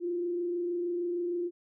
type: tone with frequency modulation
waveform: sine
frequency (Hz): 349.2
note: F4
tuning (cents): 0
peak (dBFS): -29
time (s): 0-1.51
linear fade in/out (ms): 50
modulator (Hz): 26.5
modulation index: 0.31
effects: none